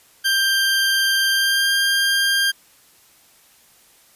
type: tone with pitch glide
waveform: 20% pulse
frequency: 1581 to 1597.5 Hz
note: G6 to G6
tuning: +14 to +32 cents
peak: -11 dBFS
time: 0.24-2.52 s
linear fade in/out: 20 ms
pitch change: +18 cents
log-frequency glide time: 1.32-1.7 s
effects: white hiss -53 dBFS RMS until 4.15 s + resampled to 32000 Hz